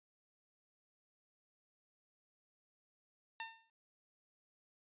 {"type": "tone with exponential decay", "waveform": "15% pulse", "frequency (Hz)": 904, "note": "A5", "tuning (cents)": 47, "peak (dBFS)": -33, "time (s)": [3.4, 3.7], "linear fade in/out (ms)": 1, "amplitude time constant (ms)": 65, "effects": ["resampled to 8000 Hz"]}